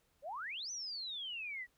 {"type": "exponential two-way sweep", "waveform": "sine", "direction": "up then down", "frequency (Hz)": [523.3, 6110, 1895], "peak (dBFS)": -40, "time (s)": [0.22, 1.67], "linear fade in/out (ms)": 50, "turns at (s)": 0.71, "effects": ["pink hiss -75 dBFS RMS until 1.77 s"]}